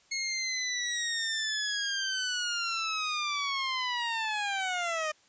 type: linear sweep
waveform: 15% pulse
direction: down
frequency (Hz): 2172 to 607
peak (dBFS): -23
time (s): 0.11-5.12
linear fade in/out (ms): 10
effects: white hiss -63 dBFS RMS until 5.28 s + resampled to 16000 Hz